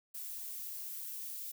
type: noise with high-pass filter sweep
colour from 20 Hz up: violet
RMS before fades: -43 dBFS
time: 0.14-1.52 s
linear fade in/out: 10 ms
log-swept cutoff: 250 to 2500 Hz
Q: 0.83
effects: none